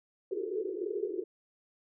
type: band-pass noise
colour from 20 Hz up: pink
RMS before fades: -35 dBFS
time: 0.31-1.24 s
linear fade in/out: 5 ms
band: 350 to 450 Hz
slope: 96 dB/octave
effects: none